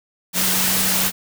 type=tone in noise; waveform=sine; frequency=187.2 Hz; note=F#3; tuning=20 cents sharp; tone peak=-28 dBFS; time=0.33-1.12 s; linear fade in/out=50 ms; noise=white; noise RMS=-19 dBFS; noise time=0.33-1.12 s; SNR=-12 dB; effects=none